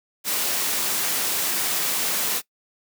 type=high-pass noise; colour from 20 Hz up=white; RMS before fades=-24 dBFS; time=0.24-2.42 s; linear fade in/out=50 ms; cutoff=170 Hz; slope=12 dB/octave; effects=noise-tail reverb RT60 0.1 s tail -20 dB re dry